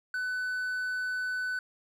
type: tone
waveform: triangle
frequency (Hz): 1500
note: F#6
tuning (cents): +23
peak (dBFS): -28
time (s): 0.14-1.59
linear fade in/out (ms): 2
effects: none